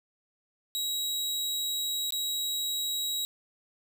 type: tone with dropouts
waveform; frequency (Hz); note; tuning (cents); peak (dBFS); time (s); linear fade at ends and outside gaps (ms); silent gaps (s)
sawtooth; 3848; B7; -46; -26; 0.75-3.25; 0; 2.106-2.123
effects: none